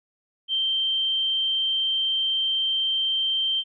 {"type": "tone", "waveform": "sine", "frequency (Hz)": 3136, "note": "G7", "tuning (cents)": 0, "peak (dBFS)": -21, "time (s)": [0.48, 3.64], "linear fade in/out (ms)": 50, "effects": []}